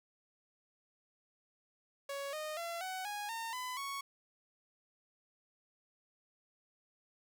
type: tone with pitch steps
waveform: sawtooth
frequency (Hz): 558 / 615.6 / 679.1 / 749.2 / 826.5 / 911.7 / 1005.8 / 1109.6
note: C#5 / D#5 / F5 / F#5 / G#5 / A#5 / B5 / C#6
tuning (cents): +11 / -19 / -49 / +21 / -9 / -39 / +31 / +1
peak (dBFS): -35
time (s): 2.09-4.01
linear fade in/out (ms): 5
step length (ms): 240
effects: none